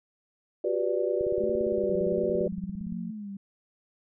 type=chord; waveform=sine; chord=G major seventh; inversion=third; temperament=equal with one note detuned; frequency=362.2 / 392 / 493.9 / 587.3 Hz; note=F#4 / G4 / B4 / D5; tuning=-37 / 0 / 0 / 0 cents; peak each=-30 dBFS; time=0.64-2.48 s; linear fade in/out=5 ms
type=click train; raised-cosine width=5 ms; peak=-31 dBFS; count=31; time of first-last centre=1.21-2.924 s; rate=17.5 Hz
type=tone with vibrato; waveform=sine; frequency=210.8 Hz; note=G#3; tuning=26 cents sharp; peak=-35 dBFS; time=1.4-3.37 s; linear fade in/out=5 ms; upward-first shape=sine; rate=1.4 Hz; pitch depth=120 cents each way
type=tone with tremolo; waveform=sine; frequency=178.7 Hz; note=F3; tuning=40 cents sharp; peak=-33 dBFS; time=1.91-3.11 s; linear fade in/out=10 ms; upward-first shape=triangle; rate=2.1 Hz; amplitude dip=35%
effects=none